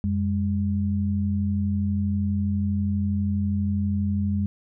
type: tone pair together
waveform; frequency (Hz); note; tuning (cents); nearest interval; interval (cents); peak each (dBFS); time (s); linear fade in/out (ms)
sine; 90.58 / 202.9; F#2 / G#3; -36 / -40; octave + major second; 1396; -24; 0.04-4.46; 0
effects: none